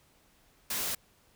white noise, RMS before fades -33 dBFS, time 0.7-0.95 s, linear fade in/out 5 ms, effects pink hiss -65 dBFS RMS until 1.35 s

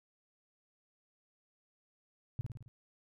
sine tone with echo, 121.3 Hz, B2, 31 cents flat, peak -31 dBFS, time 2.39-2.41 s, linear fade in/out 0 ms, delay 54 ms, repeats 5, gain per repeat -4 dB, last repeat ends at 2.68 s, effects none

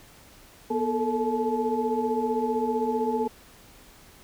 sine tone cluster, 243 / 433.9 / 449.4 / 863 Hz, B3 / A4 / A4 / A5, -28 / -24 / +37 / -34 cents, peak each -29 dBFS, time 0.7-3.28 s, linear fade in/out 10 ms, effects pink hiss -52 dBFS RMS until 4.23 s

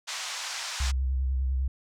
white band-pass noise, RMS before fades -35 dBFS, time 0.07-0.92 s, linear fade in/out 20 ms, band 740 to 6800 Hz, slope 24 dB/octave
sine tone with vibrato, 65.5 Hz, C2, 2 cents sharp, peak -24 dBFS, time 0.8-1.68 s, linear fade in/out 5 ms, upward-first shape triangle, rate 10 Hz, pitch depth 56 cents each way
effects none

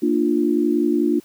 sine chord, Bb major, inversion none, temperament equal with one note detuned, 233.1 / 298.3 / 349.2 Hz, Bb3 / D4 / F4, 0 / +27 / 0 cents, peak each -22 / -19 / -20 dBFS, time 0.02-1.2 s, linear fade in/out 10 ms, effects white hiss -52 dBFS RMS until 1.24 s

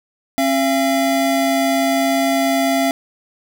square tone pair together, 270.1 / 680.6 Hz, C#4 / F5, -45 / -45 cents, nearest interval octave + major third, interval 1600 cents, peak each -18 dBFS, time 0.38-2.91 s, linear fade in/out 0 ms, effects none

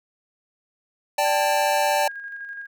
square chord, D suspended fourth, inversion none, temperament equal, 587.3 / 784 / 880 Hz, D5 / G5 / A5, 0 / 0 / 0 cents, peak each -24 dBFS, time 1.18-2.08 s, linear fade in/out 5 ms
sine tone with tremolo, 1629 Hz, G#6, 34 cents flat, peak -31 dBFS, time 1.24-2.67 s, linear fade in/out 20 ms, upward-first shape square, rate 12 Hz, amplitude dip 35%
effects none

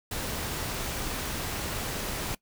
pink noise, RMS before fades -33 dBFS, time 0.11-2.35 s, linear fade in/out 5 ms, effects noise-tail reverb RT60 0.1 s tail -21 dB re dry

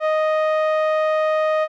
sawtooth tone with low-pass filter, 622.3 Hz, D#5, in tune, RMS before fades -19 dBFS, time 0-1.68 s, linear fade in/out 50 ms, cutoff 1600 Hz, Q 0.76, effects none

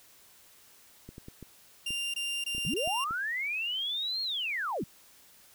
clicks, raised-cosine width 3 ms, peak -31 dBFS, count 11, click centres 1.09 / 1.181 / 1.284 / 1.427 / 1.906 / 2.549 / 2.581 / 2.651 / 2.735 / 2.875 / 3.109 s
40% pulse tone bursts, 2790 Hz, F7, 2 cents flat, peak -30 dBFS, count 4, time 1.86-3.043 s, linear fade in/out 5 ms, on 280 ms, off 21 ms
sine linear two-way sweep, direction up then down, 116.54 to 4303 to 116.54 Hz, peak -30 dBFS, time 2.66-4.84 s, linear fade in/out 5 ms, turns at 4.22 s
effects white hiss -58 dBFS RMS until 5.54 s

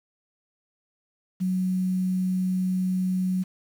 sine tone with quantisation, 185 Hz, F#3, in tune, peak -22 dBFS, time 1.4-3.44 s, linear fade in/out 20 ms, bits 8, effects none

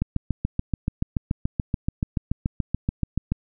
click train, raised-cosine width 5 ms, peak -10 dBFS, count 24, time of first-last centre 0.02-3.32 s, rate 6.97 Hz, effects none

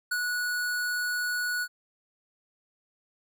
square tone with ADSR envelope, 1467 Hz, F#6, 15 cents flat, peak -26 dBFS, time 0.11-1.68 s, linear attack 9 ms, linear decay 53 ms, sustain -2 dB, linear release 56 ms, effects none

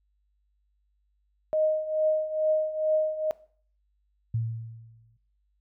sine tone with tremolo, 622 Hz, D#5, 1 cent flat, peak -19 dBFS, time 1.53-3.31 s, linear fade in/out 0 ms, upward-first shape triangle, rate 2.3 Hz, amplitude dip 80%
sine tone with exponential decay, 113.7 Hz, A#2, 43 cents flat, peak -23 dBFS, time 4.34-5.17 s, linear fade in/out 5 ms, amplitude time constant 180 ms
effects noise-tail reverb RT60 0.5 s tail -20 dB re dry + added 50 Hz sine -68 dBFS peak until 5.6 s

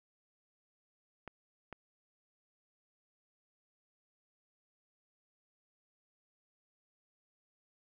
clicks, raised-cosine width 0.5 ms, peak -29 dBFS, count 2, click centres 1.277 / 1.727 s, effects none

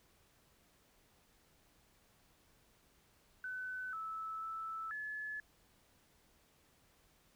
sine tone with pitch steps, 1509 / 1308 / 1316 / 1716 Hz, F#6 / E6 / E6 / A6, +34 / -14 / -3 / -44 cents, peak -40 dBFS, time 3.44-5.4 s, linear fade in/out 2 ms, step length 490 ms, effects pink hiss -70 dBFS RMS until 7.35 s

